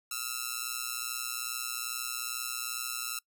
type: ring-modulated tone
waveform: 5% pulse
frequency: 1333 Hz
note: E6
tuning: 19 cents sharp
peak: -19 dBFS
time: 0.11-3.19 s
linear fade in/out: 5 ms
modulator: 61.2 Hz
effects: noise-tail reverb RT60 0.1 s tail -24 dB re dry